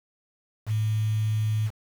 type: tone with quantisation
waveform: sine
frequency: 108.3 Hz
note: A2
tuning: 27 cents flat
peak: -22 dBFS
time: 0.66-1.71 s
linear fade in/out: 50 ms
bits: 7
effects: none